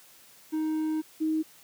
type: tone pair in turn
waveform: triangle / sine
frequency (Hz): 312.7 / 314.5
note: D#4 / D#4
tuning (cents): +9 / +19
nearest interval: unison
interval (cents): 10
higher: second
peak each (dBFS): -24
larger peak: neither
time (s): 0.52-1.02 / 1.2-1.43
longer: first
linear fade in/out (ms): 20
effects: white hiss -55 dBFS RMS until 1.63 s + high-pass 100 Hz 12 dB/octave